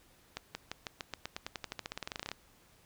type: accelerating click train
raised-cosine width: 0.2 ms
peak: -20 dBFS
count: 25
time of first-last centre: 0.37-2.316 s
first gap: 180 ms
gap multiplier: 0.92
effects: pink hiss -64 dBFS RMS until 2.85 s